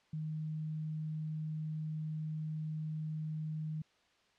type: tone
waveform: sine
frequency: 155.56 Hz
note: D#3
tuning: in tune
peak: -36 dBFS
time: 0.13-3.82 s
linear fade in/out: 5 ms
effects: white hiss -70 dBFS RMS until 4.38 s + low-pass 4000 Hz 12 dB/octave